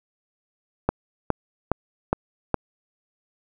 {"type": "click train", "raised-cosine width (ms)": 1, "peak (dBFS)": -5, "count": 5, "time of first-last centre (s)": [0.89, 2.543], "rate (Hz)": 2.42, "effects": []}